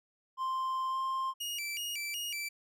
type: tone with pitch glide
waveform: triangle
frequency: 1046.5 to 1055 Hz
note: C6 to C6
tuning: 0 to +14 cents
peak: -29 dBFS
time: 0.37-1.34 s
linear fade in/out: 50 ms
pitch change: +14 cents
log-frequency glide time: 0.9-0.98 s
type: tone with vibrato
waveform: sawtooth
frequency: 2585 Hz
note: E7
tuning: 34 cents flat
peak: -32 dBFS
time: 1.4-2.49 s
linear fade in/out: 10 ms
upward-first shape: square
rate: 2.7 Hz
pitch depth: 180 cents each way
effects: none